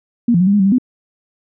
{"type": "tone with pitch steps", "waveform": "sine", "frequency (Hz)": [236.9, 171.8, 184.1, 199.4, 206.8, 191.2, 197.6, 252.2], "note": ["A#3", "F3", "F#3", "G3", "G#3", "G3", "G3", "B3"], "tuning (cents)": [28, -28, -8, 30, -7, -43, 14, 36], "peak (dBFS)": -9, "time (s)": [0.28, 0.784], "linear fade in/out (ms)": 5, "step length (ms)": 63, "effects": []}